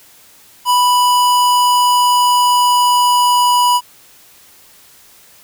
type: tone with pitch glide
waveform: square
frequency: 987 to 980.7 Hz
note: B5 to B5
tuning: -1 to -12 cents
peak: -10 dBFS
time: 0.65-3.81 s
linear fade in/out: 50 ms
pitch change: -11 cents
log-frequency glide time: 0.84-3.68 s
effects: white hiss -45 dBFS RMS until 5.43 s